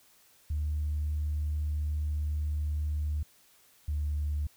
sine tone pair in turn, 75.2 / 74.12 Hz, D2 / D2, +42 / +17 cents, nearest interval unison, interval 25 cents, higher first, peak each -27 dBFS, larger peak neither, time 0.5-3.23 / 3.88-4.47 s, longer first, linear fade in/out 5 ms, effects tanh soft clip ceiling -24 dBFS + white hiss -62 dBFS RMS until 4.56 s

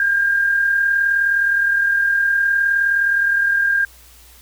sine tone pair together, 1603.6 / 1643 Hz, G6 / G#6, +39 / -19 cents, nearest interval unison, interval 42 cents, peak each -14 / -25 dBFS, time 0-3.85 s, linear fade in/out 2 ms, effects added 60 Hz sine -47 dBFS peak until 4.41 s + white hiss -47 dBFS RMS until 4.41 s

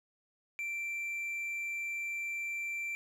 triangle tone, 2349 Hz, D7, in tune, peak -33 dBFS, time 0.59-2.95 s, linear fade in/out 0 ms, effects none

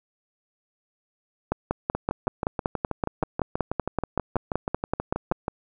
two click trains, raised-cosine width 1 ms, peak -12 / -9 dBFS, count 23 / 21, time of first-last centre 1.95-5.481 / 1.52-5.315 s, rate 6.23 / 5.27 Hz, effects none

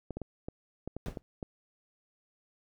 clicks, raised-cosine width 2 ms, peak -24 dBFS, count 9, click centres 0.107 / 0.17 / 0.217 / 0.485 / 0.876 / 0.966 / 1.084 / 1.172 / 1.428 s
brown noise with exponential decay, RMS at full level -33 dBFS, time 1.06-1.22 s, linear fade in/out 0 ms, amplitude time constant 34 ms
effects none

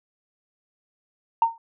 sine tone with exponential decay, 916 Hz, A#5, 31 cents flat, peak -11 dBFS, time 1.42-1.58 s, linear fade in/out 2 ms, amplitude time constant 34 ms, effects tanh soft clip ceiling -8 dBFS

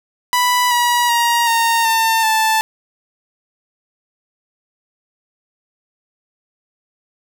sawtooth tone with pitch steps, 987.8 / 965.2 / 943.2 / 921.6 / 900.6 / 880 Hz, B5 / B5 / A#5 / A#5 / A5 / A5, 0 / -40 / +20 / -20 / +40 / 0 cents, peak -9 dBFS, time 0.33-2.61 s, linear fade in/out 0 ms, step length 380 ms, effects none

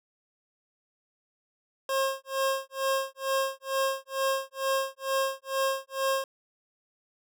25% pulse tone with tremolo, 537 Hz, C5, 45 cents sharp, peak -20 dBFS, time 1.89-6.24 s, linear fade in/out 2 ms, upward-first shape sine, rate 2.2 Hz, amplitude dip 100%, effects none

